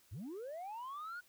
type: linear sweep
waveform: sine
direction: up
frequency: 73.42 to 1480 Hz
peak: -40 dBFS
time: 0.11-1.21 s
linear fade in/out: 20 ms
effects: tanh soft clip ceiling -41 dBFS + white hiss -68 dBFS RMS until 1.28 s